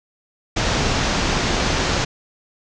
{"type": "low-pass noise", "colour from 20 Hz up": "pink", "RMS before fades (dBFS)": -20, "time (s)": [0.56, 2.05], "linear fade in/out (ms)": 10, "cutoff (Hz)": 6800, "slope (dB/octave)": 48, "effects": []}